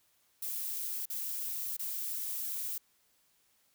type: noise with dropouts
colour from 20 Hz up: violet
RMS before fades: -37 dBFS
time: 0.42-2.78 s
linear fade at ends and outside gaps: 5 ms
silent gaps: 1.056-1.1 / 1.768-1.792 s
effects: white hiss -71 dBFS RMS until 3.74 s